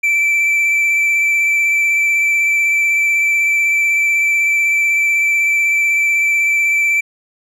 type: tone with vibrato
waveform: triangle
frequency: 2329 Hz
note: D7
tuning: 15 cents flat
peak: -10 dBFS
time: 0.03-7.01 s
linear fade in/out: 10 ms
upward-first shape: sine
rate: 16 Hz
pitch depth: 15 cents each way
effects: none